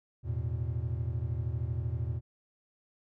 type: chord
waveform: triangle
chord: E suspended fourth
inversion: none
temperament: equal with one note detuned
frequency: 82.41 / 110.64 / 123.47 Hz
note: E2 / A2 / B2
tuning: 0 / +10 / 0 cents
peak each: -33 dBFS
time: 0.23-2.21 s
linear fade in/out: 50 ms
effects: none